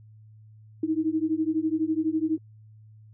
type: beating tone pair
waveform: sine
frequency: 310.5 / 322.5 Hz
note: D#4 / E4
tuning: -3 / -38 cents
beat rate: 12 Hz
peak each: -26 dBFS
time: 0.83-2.38 s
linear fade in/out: 5 ms
effects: added 108 Hz sine -48 dBFS peak until 3.13 s